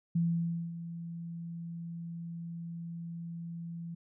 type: tone with ADSR envelope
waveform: sine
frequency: 168.5 Hz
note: E3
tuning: 38 cents sharp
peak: -25 dBFS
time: 0.15-3.95 s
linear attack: 8 ms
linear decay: 560 ms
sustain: -13 dB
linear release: 10 ms
effects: none